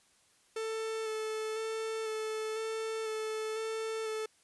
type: tone with vibrato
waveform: 45% pulse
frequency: 440 Hz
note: A4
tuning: in tune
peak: -34 dBFS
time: 0.56-4.26 s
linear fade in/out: 5 ms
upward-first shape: square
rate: 1 Hz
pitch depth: 14 cents each way
effects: white hiss -67 dBFS RMS until 4.43 s + resampled to 24000 Hz